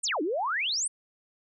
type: exponential two-way sweep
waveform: sine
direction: down then up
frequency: 9470 to 285.7 to 9470 Hz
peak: -26 dBFS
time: 0.03-0.88 s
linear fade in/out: 10 ms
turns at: 0.22 s
effects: none